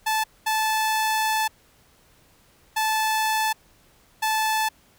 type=tone bursts at uneven times; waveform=sawtooth; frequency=873 Hz; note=A5; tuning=14 cents flat; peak=-17 dBFS; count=4; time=0.06-0.24 / 0.46-1.48 / 2.76-3.53 / 4.22-4.69 s; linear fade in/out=10 ms; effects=pink hiss -58 dBFS RMS until 4.98 s